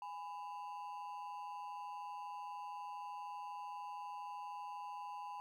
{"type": "ring-modulated tone", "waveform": "triangle", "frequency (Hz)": 912, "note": "A#5", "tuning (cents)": -38, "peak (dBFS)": -39, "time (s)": [0.02, 5.4], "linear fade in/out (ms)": 0, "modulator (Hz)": 86.4, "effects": ["13-bit"]}